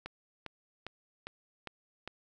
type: click train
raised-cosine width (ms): 0.3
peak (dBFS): -24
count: 6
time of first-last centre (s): 0.06-2.076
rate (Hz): 2.48
effects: none